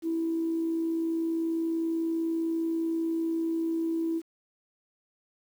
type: tone with amplitude modulation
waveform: sine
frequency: 328.6 Hz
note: E4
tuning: 5 cents flat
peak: -24 dBFS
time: 0.02-4.22 s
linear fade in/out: 50 ms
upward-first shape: sine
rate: 60.2 Hz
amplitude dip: 30%
effects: tanh soft clip ceiling -20 dBFS + 9-bit